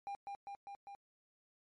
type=tone with echo; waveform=triangle; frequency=801 Hz; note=G5; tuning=37 cents sharp; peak=-38 dBFS; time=0.07-0.15 s; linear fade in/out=0 ms; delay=200 ms; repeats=4; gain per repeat=-2 dB; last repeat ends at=0.95 s; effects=MP3 48 kbps